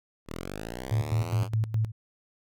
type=linear sweep; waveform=5% pulse; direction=up; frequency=36.71 to 95.5 Hz; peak=-24 dBFS; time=0.26-1.49 s; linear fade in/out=50 ms
type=tone with tremolo; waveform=sine; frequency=110 Hz; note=A2; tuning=in tune; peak=-22 dBFS; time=0.91-1.92 s; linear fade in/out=10 ms; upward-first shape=square; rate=4.8 Hz; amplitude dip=75%
effects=none